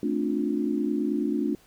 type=chord; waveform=sine; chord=D minor seventh; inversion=second; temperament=just; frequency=220.2 / 264.3 / 293.7 / 352.4 Hz; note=A3 / C4 / D4 / F4; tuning=+2 / +18 / 0 / +16 cents; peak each=-29 / -31 / -27 / -31 dBFS; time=0.03-1.55 s; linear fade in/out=2 ms; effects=pink hiss -58 dBFS RMS until 1.66 s